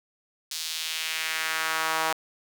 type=tone with high-pass filter sweep; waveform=sawtooth; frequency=160 Hz; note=D#3; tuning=49 cents sharp; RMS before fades=-29 dBFS; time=0.51-2.13 s; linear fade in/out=5 ms; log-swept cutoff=4600 to 860 Hz; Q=1.5; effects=8-bit